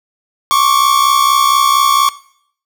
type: tone pair together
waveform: 45% pulse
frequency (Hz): 1090.7 / 1155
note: C#6 / D6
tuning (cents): -28 / -29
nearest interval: minor second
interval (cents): 99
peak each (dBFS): -12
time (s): 0.51-2.09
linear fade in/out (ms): 0
effects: noise-tail reverb RT60 0.6 s tail -18 dB re dry